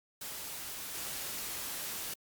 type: noise with level steps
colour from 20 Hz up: white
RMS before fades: -42 / -39 dBFS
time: 0.21-2.14 s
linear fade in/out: 5 ms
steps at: 0.94 s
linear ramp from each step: 5 ms
effects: Opus 48 kbps